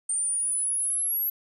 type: linear sweep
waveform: sine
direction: up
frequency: 8870 to 11710 Hz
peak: -24 dBFS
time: 0.09-1.3 s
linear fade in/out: 5 ms
effects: 11-bit